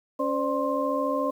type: tone cluster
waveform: sine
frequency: 277.9 / 517 / 591 / 1054 Hz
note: C#4 / C5 / D5 / C6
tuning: +4 / -21 / +11 / +12 cents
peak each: -29 dBFS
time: 0.19-1.31 s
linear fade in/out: 10 ms
effects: 9-bit